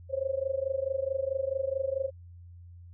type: tone with amplitude modulation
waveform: sine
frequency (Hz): 537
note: C5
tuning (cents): +45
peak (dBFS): -24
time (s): 0.09-2.11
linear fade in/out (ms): 50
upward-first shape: sine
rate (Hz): 24.6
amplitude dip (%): 90
effects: added 87 Hz sine -46 dBFS peak until 2.93 s